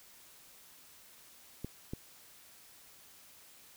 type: clicks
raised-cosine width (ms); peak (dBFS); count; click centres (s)
3; -25; 2; 1.646 / 1.935
effects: white hiss -58 dBFS RMS until 3.76 s